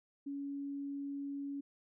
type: tone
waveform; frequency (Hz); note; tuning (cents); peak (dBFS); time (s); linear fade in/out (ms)
sine; 280.8; C#4; +22; -38; 0.26-1.61; 10
effects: none